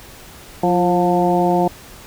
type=harmonic tone with a mistuned harmonic; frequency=177.8 Hz; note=F3; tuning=31 cents sharp; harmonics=1 / 2 / 3 / 4 / 5; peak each=-19 / -18 / -22 / -18 / -22 dBFS; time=0.63-1.68 s; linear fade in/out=5 ms; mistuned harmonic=2; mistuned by=-40 cents; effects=pink hiss -40 dBFS RMS until 2.06 s